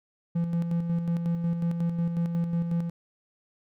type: tone with tremolo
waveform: triangle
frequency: 169.6 Hz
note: E3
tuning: 50 cents sharp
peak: -21 dBFS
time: 0.35-2.9 s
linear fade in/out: 10 ms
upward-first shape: square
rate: 5.5 Hz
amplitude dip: 45%
effects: none